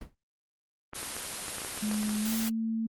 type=noise with exponential decay; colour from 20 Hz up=brown; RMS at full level=-34 dBFS; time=0.01-0.15 s; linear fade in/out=5 ms; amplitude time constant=29 ms
type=clicks; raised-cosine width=0.5 ms; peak=-23 dBFS; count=12; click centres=0.934 / 1.03 / 1.166 / 1.482 / 1.583 / 1.618 / 1.648 / 1.776 / 1.914 / 1.944 / 2.031 / 2.093 s
type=noise; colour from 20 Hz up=white; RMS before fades=-35 dBFS; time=0.94-2.5 s; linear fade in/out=20 ms
type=tone with pitch glide; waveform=sine; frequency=211.7 to 224.3 Hz; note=G#3 to A3; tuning=+33 to +34 cents; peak=-28 dBFS; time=1.82-2.87 s; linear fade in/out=10 ms; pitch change=+101 cents; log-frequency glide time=2.21-2.32 s
effects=Opus 24 kbps